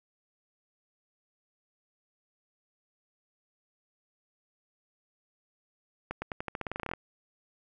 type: accelerating click train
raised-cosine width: 0.5 ms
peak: -19 dBFS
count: 16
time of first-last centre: 6.11-6.936 s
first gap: 110 ms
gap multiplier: 0.89
effects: none